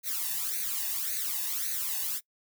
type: noise with flanger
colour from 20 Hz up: blue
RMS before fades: -32 dBFS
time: 0.03-2.21 s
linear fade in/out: 50 ms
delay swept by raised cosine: 0.47 to 1.12 ms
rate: 1.8 Hz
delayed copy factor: +0.95
effects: noise-tail reverb RT60 0.1 s tail -23 dB re dry